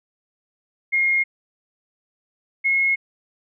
sine tone pair in turn, 2140 / 2167 Hz, C7 / C#7, +38 / -40 cents, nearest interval unison, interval 22 cents, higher second, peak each -16 dBFS, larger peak neither, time 0.92-1.24 / 2.64-2.96 s, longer neither, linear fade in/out 20 ms, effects none

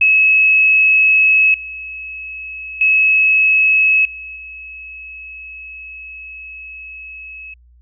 sine tone with level steps, 2577 Hz, E7, 40 cents flat, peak -8 / -26 / -9 / -28 / -30 dBFS, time 0.01-7.54 s, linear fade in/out 5 ms, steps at 1.54 / 2.81 / 4.05 / 4.36 s, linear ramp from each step 2 ms, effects added 60 Hz sine -45 dBFS peak until 7.81 s

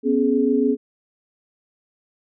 sine tone cluster, 246.7 / 273.6 / 421.7 Hz, B3 / C#4 / G#4, -2 / -23 / +26 cents, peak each -20 dBFS, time 0.03-0.77 s, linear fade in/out 50 ms, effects none

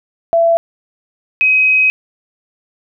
sine tone pair in turn, 670 / 2530 Hz, E5 / D#7, +28 / +28 cents, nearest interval octave + major seventh, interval 2300 cents, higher second, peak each -8 / -8 dBFS, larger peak neither, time 0.33-0.57 / 1.41-1.9 s, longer second, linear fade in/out 0 ms, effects none

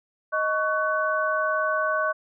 sine tone cluster, 624 / 1120 / 1502 Hz, D#5 / C#6 / F#6, +5 / +18 / +26 cents, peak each -26 dBFS, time 0.32-2.13 s, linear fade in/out 20 ms, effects none

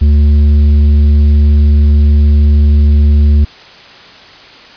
sine tone with tanh clipping, 73.42 Hz, D2, in tune, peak -5 dBFS, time 0.01-3.45 s, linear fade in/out 10 ms, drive 7 dB, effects white hiss -35 dBFS RMS until 4.76 s + resampled to 11025 Hz

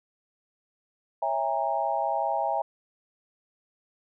sine chord, A# half-diminished seventh, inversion first, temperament equal with one note detuned, 554.4 / 659.3 / 810.2 / 932.3 Hz, C#5 / E5 / G#5 / A#5, 0 / 0 / -43 / 0 cents, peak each -34 / -29 / -28 / -31 dBFS, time 1.22-2.62 s, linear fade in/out 5 ms, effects none

